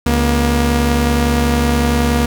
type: tone pair together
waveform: sawtooth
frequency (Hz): 70.7 / 237.8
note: C#2 / A#3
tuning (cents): +35 / +35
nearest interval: octave + major sixth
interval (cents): 2100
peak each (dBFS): -11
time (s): 0.06-2.26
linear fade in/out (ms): 5
effects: none

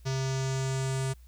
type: tone with low-pass filter sweep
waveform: square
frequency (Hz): 133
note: C3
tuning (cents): +29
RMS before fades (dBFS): -30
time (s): 0.05-1.14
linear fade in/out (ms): 20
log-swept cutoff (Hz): 5700 to 8700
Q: 3.3
effects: added 60 Hz sine -49 dBFS peak until 1.27 s + white hiss -66 dBFS RMS until 1.27 s

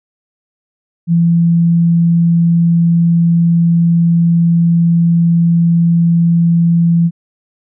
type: tone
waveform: sine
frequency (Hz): 168.9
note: E3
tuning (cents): +42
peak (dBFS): -7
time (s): 1.07-7.11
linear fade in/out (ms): 50
effects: none

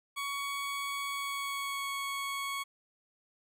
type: tone with pitch glide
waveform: 20% pulse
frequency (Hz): 1121 to 1108.8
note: C#6 to C#6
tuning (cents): +19 to 0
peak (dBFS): -29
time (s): 0.16-2.64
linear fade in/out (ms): 20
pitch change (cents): -19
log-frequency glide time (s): 1.07-1.91
effects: none

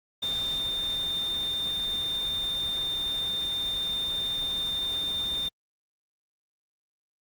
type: tone in noise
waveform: sine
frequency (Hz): 3612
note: A7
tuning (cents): +45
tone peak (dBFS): -27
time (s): 0.22-5.49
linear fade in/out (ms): 10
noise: pink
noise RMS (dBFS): -41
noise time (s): 0.22-5.49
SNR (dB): +11
effects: Opus 48 kbps

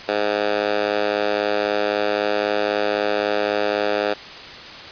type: tone with high-pass filter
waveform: 10% pulse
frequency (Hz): 103.83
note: G#2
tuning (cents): 0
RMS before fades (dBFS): -21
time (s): 0.08-4.14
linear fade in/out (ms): 10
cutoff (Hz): 500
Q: 1.3
effects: white hiss -36 dBFS RMS until 4.91 s + resampled to 11025 Hz

